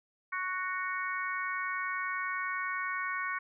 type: harmonic tone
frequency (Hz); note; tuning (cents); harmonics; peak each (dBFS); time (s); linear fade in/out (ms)
370; F#4; 0; 3 / 4 / 5 / 6; -36 / -37 / -38 / -39; 0.32-3.39; 10
effects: none